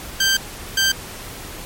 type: tone pair in turn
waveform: 15% pulse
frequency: 1568 / 1568 Hz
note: G6 / G6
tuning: 0 / 0 cents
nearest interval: unison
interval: 0 cents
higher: neither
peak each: -8 dBFS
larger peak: neither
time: 0.2-0.37 / 0.77-0.92 s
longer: first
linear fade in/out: 5 ms
effects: pink hiss -34 dBFS RMS until 1.65 s + MP3 64 kbps